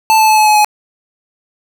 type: tone with pitch steps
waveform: square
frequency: 880 / 872.4 / 864.9 / 857.4 / 850 / 842.7 Hz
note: A5 / A5 / A5 / A5 / G#5 / G#5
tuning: 0 / -15 / -30 / -45 / +40 / +25 cents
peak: -7 dBFS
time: 0.1-0.646 s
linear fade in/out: 0 ms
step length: 91 ms
effects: none